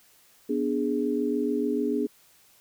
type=chord; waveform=sine; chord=G# diminished; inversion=first; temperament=equal; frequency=246.9 / 293.7 / 415.3 Hz; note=B3 / D4 / G#4; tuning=0 / 0 / 0 cents; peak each=-28 dBFS; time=0.49-2.07 s; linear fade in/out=10 ms; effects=white hiss -59 dBFS RMS until 2.6 s